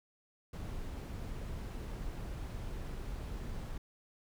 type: noise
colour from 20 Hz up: brown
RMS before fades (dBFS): -41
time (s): 0.53-3.78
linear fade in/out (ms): 5
effects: none